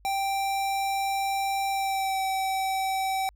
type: tone with pitch glide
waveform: square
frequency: 784 to 768.3 Hz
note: G5 to G5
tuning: 0 to -35 cents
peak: -26 dBFS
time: 0.05-3.29 s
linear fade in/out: 0 ms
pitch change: -35 cents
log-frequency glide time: 1.7-2.22 s
effects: added 50 Hz sine -54 dBFS peak until 3.35 s